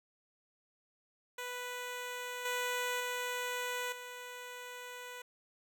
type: tone with level steps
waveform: 10% pulse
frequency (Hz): 493.9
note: B4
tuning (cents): 0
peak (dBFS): -31 / -25 / -27 / -36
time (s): 1.38-5.22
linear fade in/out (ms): 5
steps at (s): 2.45 / 3 / 3.92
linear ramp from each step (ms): 5
effects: none